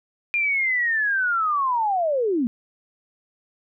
sine linear sweep, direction down, 2419 to 220 Hz, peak -19 dBFS, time 0.34-2.47 s, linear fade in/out 0 ms, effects none

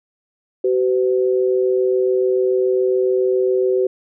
sine tone pair together, 379.7 / 506.8 Hz, F#4 / B4, +45 / +45 cents, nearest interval perfect fourth, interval 500 cents, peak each -15 / -20 dBFS, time 0.64-3.87 s, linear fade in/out 5 ms, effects none

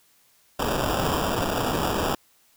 white noise with sample-and-hold, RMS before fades -25 dBFS, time 0.59-2.15 s, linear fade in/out 5 ms, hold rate 2100 Hz, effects white hiss -61 dBFS RMS until 2.56 s

